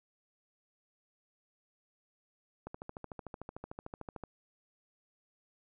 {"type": "click train", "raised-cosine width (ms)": 1, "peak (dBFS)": -28, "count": 22, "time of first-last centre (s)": [2.67, 4.237], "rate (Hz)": 13.4, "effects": []}